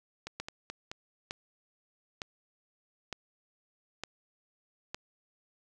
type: two click trains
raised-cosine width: 0.2 ms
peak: -22 / -19 dBFS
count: 4 / 6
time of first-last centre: 0.27-0.915 / 0.4-4.945 s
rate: 4.65 / 1.1 Hz
effects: none